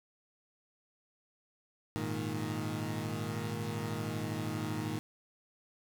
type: chord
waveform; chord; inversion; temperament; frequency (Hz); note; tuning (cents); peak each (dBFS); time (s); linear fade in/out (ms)
20% pulse; Ab suspended second; none; equal; 103.83 / 116.54 / 155.56; Ab2 / Bb2 / Eb3; 0 / 0 / 0; -34; 1.96-4.99; 0
effects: none